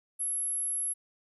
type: tone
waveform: sine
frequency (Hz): 11175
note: F9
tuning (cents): 0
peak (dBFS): -29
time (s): 0.19-0.94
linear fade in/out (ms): 20
effects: none